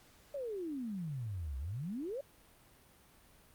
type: exponential two-way sweep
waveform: sine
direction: down then up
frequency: 587.3 to 63.1 to 587.3 Hz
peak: -37 dBFS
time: 0.34-2.21 s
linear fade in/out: 5 ms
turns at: 1.58 s
effects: pink hiss -63 dBFS RMS until 3.54 s + Opus 48 kbps